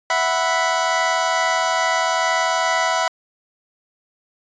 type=chord; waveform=25% pulse; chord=E suspended second; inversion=none; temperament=equal; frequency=659.3 / 740 / 987.8 Hz; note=E5 / F#5 / B5; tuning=0 / 0 / 0 cents; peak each=-18 / -19 / -17 dBFS; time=0.1-3.08 s; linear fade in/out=2 ms; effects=resampled to 16000 Hz